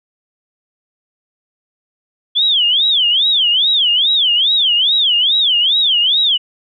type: tone with vibrato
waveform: sine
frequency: 3300 Hz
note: G#7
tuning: 12 cents flat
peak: -10 dBFS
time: 2.35-6.38 s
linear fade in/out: 20 ms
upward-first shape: sine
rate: 2.4 Hz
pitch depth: 270 cents each way
effects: none